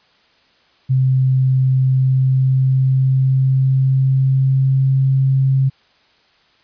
sine tone with pitch glide, 130.81 to 133.87 Hz, C3 to C3, 0 to +40 cents, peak -11 dBFS, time 0.89-5.7 s, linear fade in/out 20 ms, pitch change +40 cents, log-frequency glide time 1.75-5 s, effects white hiss -55 dBFS RMS until 6.63 s + resampled to 11025 Hz

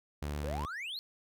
sawtooth tone, 73.42 Hz, D2, in tune, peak -31 dBFS, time 0.22-0.66 s, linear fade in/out 5 ms
triangle exponential sweep, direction up, 466.2 to 4419 Hz, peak -36 dBFS, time 0.44-0.99 s, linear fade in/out 0 ms
effects none

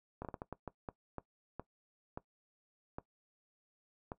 slowing click train, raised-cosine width 1 ms, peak -27 dBFS, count 13, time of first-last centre 0.22-4.119 s, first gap 28 ms, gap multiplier 1.4, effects noise-tail reverb RT60 0.1 s tail -18 dB re dry

